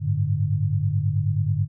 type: chord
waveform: sine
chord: G suspended second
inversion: none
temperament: equal with one note detuned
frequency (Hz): 98 / 107.3 / 146.83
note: G2 / A2 / D3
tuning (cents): 0 / -43 / 0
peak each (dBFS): -24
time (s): 0-1.68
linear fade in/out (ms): 50
effects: none

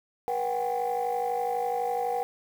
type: tone cluster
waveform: sine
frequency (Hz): 481.9 / 747 / 799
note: B4 / F#5 / G5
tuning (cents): -43 / +16 / +33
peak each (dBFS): -29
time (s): 0.28-2.23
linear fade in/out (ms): 0
effects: tanh soft clip ceiling -21 dBFS + 8-bit

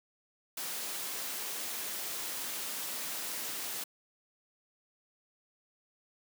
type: noise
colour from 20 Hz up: white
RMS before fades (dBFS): -38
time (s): 0.57-3.84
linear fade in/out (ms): 5
effects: high-pass 200 Hz 12 dB/octave

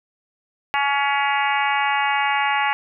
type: harmonic tone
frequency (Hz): 281.2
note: C#4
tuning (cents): +25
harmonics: 3 / 4 / 5 / 6 / 7 / 8 / 9 / 10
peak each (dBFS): -21 / -26 / -29 / -28 / -26 / -27 / -32 / -30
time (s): 0.74-2.73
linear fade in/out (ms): 0
effects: none

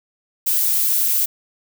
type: noise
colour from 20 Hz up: violet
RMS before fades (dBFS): -18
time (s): 0.46-1.26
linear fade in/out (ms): 10
effects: none

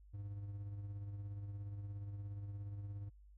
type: tone with tremolo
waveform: triangle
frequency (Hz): 101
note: G#2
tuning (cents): -48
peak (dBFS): -39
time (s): 0.13-3.1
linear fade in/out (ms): 20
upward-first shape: triangle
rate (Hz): 17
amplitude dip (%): 45
effects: added 50 Hz sine -58 dBFS peak until 3.37 s

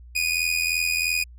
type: tone with amplitude modulation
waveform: sawtooth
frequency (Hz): 2472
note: D#7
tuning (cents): -12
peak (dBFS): -15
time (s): 0.15-1.24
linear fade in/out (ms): 10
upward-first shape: sine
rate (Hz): 83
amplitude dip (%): 70
effects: added 60 Hz sine -42 dBFS peak until 1.38 s + resampled to 32000 Hz

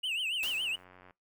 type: tone with vibrato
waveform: triangle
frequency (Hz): 2812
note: F7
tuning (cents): +11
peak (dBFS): -29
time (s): 0.03-0.76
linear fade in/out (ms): 10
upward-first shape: triangle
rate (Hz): 7.1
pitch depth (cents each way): 200
type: noise with exponential decay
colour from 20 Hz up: white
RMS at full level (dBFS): -39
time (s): 0.43-0.84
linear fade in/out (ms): 0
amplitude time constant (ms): 88
type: click train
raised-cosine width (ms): 0.5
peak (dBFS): -39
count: 62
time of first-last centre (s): 0.44-1.108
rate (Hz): 91.3
effects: noise-tail reverb RT60 0.2 s tail -24 dB re dry

